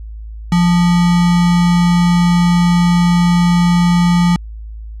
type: tone with sample-and-hold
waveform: sine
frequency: 174.61 Hz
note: F3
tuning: in tune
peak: -8 dBFS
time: 0.52-4.36 s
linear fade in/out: 2 ms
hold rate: 1050 Hz
effects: added 54 Hz sine -26 dBFS peak until 5 s + low-pass 7000 Hz 12 dB/octave